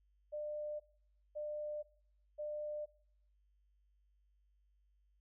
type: tone bursts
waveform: sine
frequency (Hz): 599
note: D5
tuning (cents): +34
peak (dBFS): -39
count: 3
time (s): 0.32-2.86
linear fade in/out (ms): 20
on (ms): 480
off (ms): 550
effects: noise-tail reverb RT60 0.6 s tail -19 dB re dry + added 50 Hz sine -70 dBFS peak until 5.2 s